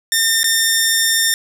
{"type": "tone with dropouts", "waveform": "10% pulse", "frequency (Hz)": 1812, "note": "A#6", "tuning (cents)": -50, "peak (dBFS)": -4, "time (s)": [0.12, 1.34], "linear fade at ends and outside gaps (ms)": 1, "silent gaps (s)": [0.432, 0.442], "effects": []}